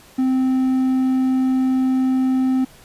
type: tone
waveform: triangle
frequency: 260 Hz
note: C4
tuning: 11 cents flat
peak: -13 dBFS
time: 0.18-2.65 s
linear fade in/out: 10 ms
effects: pink hiss -47 dBFS RMS until 2.84 s + resampled to 32000 Hz